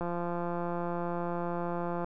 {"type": "click train", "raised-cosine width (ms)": 1, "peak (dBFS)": -21, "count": 353, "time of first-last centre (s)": [0.01, 2.045], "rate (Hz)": 173, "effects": []}